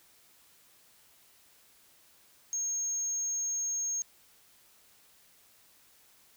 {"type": "tone", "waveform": "sine", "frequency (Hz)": 6500, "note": "G#8", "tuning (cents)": -38, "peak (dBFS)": -28, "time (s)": [2.53, 4.02], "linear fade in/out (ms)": 0, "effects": ["tanh soft clip ceiling -28 dBFS", "white hiss -62 dBFS RMS until 6.36 s"]}